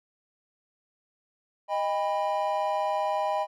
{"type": "chord", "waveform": "triangle", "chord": "Eb augmented", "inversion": "none", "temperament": "equal with one note detuned", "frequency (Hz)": [622.3, 802.3, 987.8], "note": ["Eb5", "G5", "B5"], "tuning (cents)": [0, 40, 0], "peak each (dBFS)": [-27, -27, -29], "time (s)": [1.68, 3.47], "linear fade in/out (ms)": 50, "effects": []}